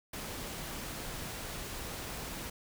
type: noise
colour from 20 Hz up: pink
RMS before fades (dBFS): -41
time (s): 0.13-2.5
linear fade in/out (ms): 5
effects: none